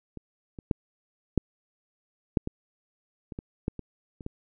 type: clicks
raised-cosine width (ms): 3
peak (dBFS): -26 / -27 / -11 / -8 / -8 / -18 / -25 / -22 / -14 / -23 / -29 / -21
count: 12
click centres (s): 0.173 / 0.588 / 0.712 / 1.377 / 2.372 / 2.474 / 3.322 / 3.389 / 3.681 / 3.793 / 4.208 / 4.264
effects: none